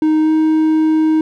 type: tone with pitch glide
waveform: triangle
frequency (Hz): 311.1 to 314.2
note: D#4 to D#4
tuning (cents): 0 to +17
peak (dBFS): -8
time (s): 0.02-1.21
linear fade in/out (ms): 2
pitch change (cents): +17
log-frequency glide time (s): 0.21-0.31
effects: none